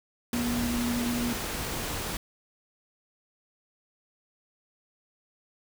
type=tone in noise; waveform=sine; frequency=240 Hz; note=B3; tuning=49 cents flat; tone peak=-27 dBFS; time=0.33-1.33 s; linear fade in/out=2 ms; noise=pink; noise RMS=-33 dBFS; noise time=0.33-2.17 s; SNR=+3 dB; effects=none